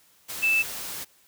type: tone in noise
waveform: sine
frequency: 2637 Hz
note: E7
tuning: in tune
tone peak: -19 dBFS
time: 0.42-0.63 s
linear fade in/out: 20 ms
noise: white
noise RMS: -35 dBFS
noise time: 0.28-1.05 s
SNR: +13 dB
effects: white hiss -60 dBFS RMS until 1.27 s

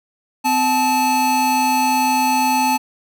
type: tone pair together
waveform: square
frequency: 256.6 / 868 Hz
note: C4 / A5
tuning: -34 / -24 cents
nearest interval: octave + major sixth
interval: 2110 cents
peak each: -22 / -16 dBFS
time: 0.44-2.78 s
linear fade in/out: 20 ms
effects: none

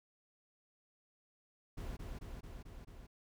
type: noise with echo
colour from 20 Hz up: brown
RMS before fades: -43 dBFS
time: 1.77-1.97 s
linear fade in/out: 10 ms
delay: 220 ms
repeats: 5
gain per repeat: -2 dB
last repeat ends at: 3.07 s
effects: none

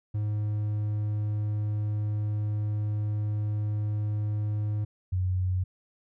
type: tone pair in turn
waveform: triangle / sine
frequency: 105.3 / 92.11 Hz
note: G#2 / F#2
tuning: +24 / -7 cents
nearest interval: major second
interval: 231 cents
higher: first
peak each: -24 dBFS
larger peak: neither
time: 0.14-4.85 / 5.12-5.64 s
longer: first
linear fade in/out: 10 ms
effects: none

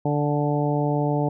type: harmonic tone with a mistuned harmonic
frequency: 146.83 Hz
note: D3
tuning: in tune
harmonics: 1 / 2 / 3 / 4 / 5 / 6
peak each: -23 / -26 / -28 / -29 / -30 / -31 dBFS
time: 0.05-1.29 s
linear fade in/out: 5 ms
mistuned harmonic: 6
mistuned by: -17 cents
effects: none

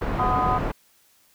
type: low-pass noise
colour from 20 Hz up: pink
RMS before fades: -26 dBFS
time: 0.01-0.72 s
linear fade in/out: 10 ms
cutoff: 1300 Hz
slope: 12 dB/octave
type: chord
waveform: sine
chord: B major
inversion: second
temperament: equal with one note detuned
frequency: 740 / 1010.9 / 1244.5 Hz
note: F#5 / B5 / D#6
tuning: 0 / +40 / 0 cents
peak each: -25 dBFS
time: 0.18-0.59 s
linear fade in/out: 20 ms
effects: white hiss -60 dBFS RMS until 1.34 s

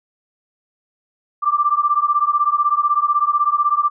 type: beating tone pair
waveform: sine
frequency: 1171 / 1187 Hz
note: D6 / D6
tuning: -5 / +18 cents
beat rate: 16 Hz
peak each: -17 dBFS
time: 1.42-3.9 s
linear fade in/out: 20 ms
effects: none

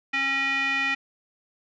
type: tone with band-pass filter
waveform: square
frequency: 272.1 Hz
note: C#4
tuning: 32 cents flat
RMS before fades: -25 dBFS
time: 0.13-0.95 s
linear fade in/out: 10 ms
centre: 2200 Hz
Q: 8.2
effects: resampled to 16000 Hz

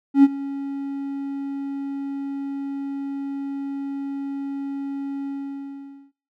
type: tone with ADSR envelope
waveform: triangle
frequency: 277.2 Hz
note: C#4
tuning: in tune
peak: -4 dBFS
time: 0.14-6.12 s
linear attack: 96 ms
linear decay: 36 ms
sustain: -20 dB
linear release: 850 ms
effects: noise-tail reverb RT60 0.4 s tail -20 dB re dry + tanh soft clip ceiling -1 dBFS

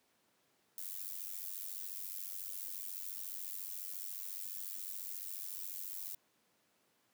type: noise with amplitude modulation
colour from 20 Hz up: violet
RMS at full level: -40 dBFS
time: 0.78-6.15 s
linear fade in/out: 0 ms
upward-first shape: sine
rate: 94.2 Hz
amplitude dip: 90%
effects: pink hiss -74 dBFS RMS until 7.13 s + high-pass 200 Hz 12 dB/octave

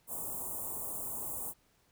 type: band-stop noise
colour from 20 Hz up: white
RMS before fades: -39 dBFS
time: 0.07-1.54 s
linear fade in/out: 50 ms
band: 1100 to 7700 Hz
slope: 48 dB/octave
effects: pink hiss -70 dBFS RMS until 1.91 s

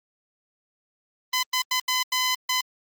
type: tone bursts at uneven times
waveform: 10% pulse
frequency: 1015 Hz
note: B5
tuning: 47 cents sharp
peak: -13 dBFS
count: 6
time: 1.33-1.43 / 1.53-1.62 / 1.71-1.8 / 1.88-2.03 / 2.12-2.35 / 2.49-2.61 s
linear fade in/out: 5 ms
effects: Opus 24 kbps

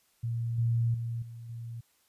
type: tone with level steps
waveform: sine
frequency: 116.54 Hz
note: A#2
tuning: in tune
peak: -29 / -24 / -31 / -41 / -37 dBFS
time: 0.23-1.81 s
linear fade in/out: 10 ms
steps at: 0.58 / 0.94 / 1.22 / 1.49 s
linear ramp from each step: 5 ms
effects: white hiss -69 dBFS RMS until 2.08 s + resampled to 32000 Hz

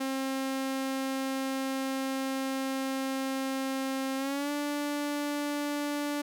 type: tone with pitch glide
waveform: sawtooth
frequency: 267 to 291.2 Hz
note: C4 to D4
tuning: +35 to -15 cents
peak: -26 dBFS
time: 0-6.22 s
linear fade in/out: 10 ms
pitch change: +150 cents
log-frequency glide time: 4.17-4.51 s
effects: none

